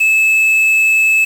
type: tone with quantisation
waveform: triangle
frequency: 2609 Hz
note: E7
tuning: 18 cents flat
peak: -7 dBFS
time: 0-1.25 s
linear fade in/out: 10 ms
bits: 5
effects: none